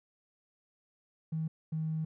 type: tone pair in turn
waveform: triangle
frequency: 159.4 / 158.21 Hz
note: D#3 / D#3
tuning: +42 / +29 cents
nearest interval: unison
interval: 13 cents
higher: first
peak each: -27 dBFS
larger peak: neither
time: 1.32-1.48 / 1.72-2.05 s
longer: second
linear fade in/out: 10 ms
effects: tanh soft clip ceiling -29 dBFS